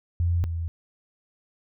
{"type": "tone pair in turn", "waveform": "sine", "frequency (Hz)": [86, 83.46], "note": ["F2", "E2"], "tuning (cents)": [-26, 22], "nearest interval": "minor second", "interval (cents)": 52, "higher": "first", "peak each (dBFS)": [-20, -26], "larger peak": "first", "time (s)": [[0.2, 0.44], [0.44, 0.68]], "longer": "neither", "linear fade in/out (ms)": 0, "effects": []}